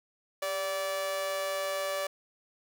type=tone with amplitude modulation; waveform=sawtooth; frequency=579 Hz; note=D5; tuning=25 cents flat; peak=-24 dBFS; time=0.42-2.07 s; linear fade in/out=5 ms; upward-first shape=sine; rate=180 Hz; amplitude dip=55%; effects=none